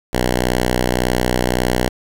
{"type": "tone with vibrato", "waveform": "5% pulse", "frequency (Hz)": 61.8, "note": "B1", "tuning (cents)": 2, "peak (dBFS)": -4, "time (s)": [0.13, 1.89], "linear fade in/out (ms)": 5, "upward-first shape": "sine", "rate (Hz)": 7.6, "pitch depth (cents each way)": 9, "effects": ["7-bit"]}